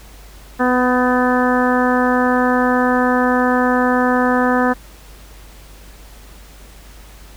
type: harmonic tone with a mistuned harmonic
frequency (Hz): 250.1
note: B3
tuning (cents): +22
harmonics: 1 / 2 / 3 / 4 / 5 / 6 / 7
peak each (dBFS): -16 / -19 / -21 / -22 / -23 / -24 / -24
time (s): 0.59-4.74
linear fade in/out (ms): 20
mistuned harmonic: 6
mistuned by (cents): +18
effects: added 50 Hz sine -39 dBFS peak until 7.36 s + pink hiss -44 dBFS RMS until 7.36 s